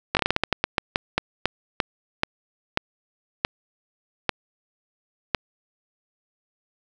slowing click train, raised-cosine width 0.3 ms, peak -3 dBFS, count 20, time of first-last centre 0.15-5.348 s, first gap 19 ms, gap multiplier 1.25, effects none

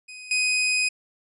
sawtooth tone with level steps, 2502 Hz, D#7, 9 cents sharp, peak -35 / -17 dBFS, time 0.08-0.89 s, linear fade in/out 10 ms, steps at 0.31 s, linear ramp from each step 2 ms, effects resampled to 24000 Hz

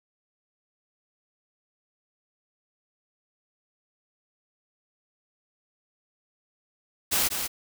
white noise with echo, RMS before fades -24 dBFS, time 7.11-7.29 s, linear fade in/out 20 ms, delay 190 ms, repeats 1, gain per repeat -6 dB, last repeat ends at 7.48 s, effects none

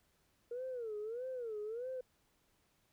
sine tone with vibrato, 466.2 Hz, A#4, in tune, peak -38 dBFS, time 0.51-2.01 s, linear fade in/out 5 ms, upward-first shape sine, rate 1.6 Hz, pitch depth 190 cents each way, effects tanh soft clip ceiling -35 dBFS + pink hiss -75 dBFS RMS until 2.92 s

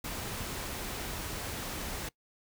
pink noise, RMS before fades -38 dBFS, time 0.04-2.09 s, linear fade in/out 5 ms, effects noise-tail reverb RT60 0.1 s tail -22 dB re dry

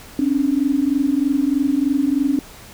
sine tone pair together, 267.9 / 291.1 Hz, C4 / D4, +41 / -15 cents, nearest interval minor second, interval 144 cents, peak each -18 dBFS, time 0.19-2.39 s, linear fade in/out 2 ms, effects pink hiss -41 dBFS RMS until 2.73 s

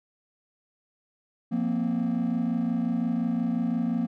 triangle chord, F suspended fourth, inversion none, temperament equal with one note detuned, 174.61 / 233.1 / 258.8 Hz, F3 / Bb3 / C4, 0 / 0 / -19 cents, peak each -28 / -23 / -28 dBFS, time 1.51-4.07 s, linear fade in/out 20 ms, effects tanh soft clip ceiling -17 dBFS

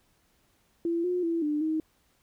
sine tone with pitch steps, 337.4 / 358.9 / 333.7 / 298.4 / 315 Hz, E4 / F4 / E4 / D4 / D#4, +40 / +47 / +21 / +28 / +21 cents, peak -25 dBFS, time 0.85-1.8 s, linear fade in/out 2 ms, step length 190 ms, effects pink hiss -68 dBFS RMS until 2.22 s

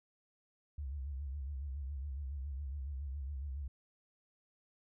sine tone with vibrato, 69.3 Hz, C#2, in tune, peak -38 dBFS, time 0.78-3.68 s, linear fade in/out 5 ms, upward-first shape sine, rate 7.2 Hz, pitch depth 120 cents each way, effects none

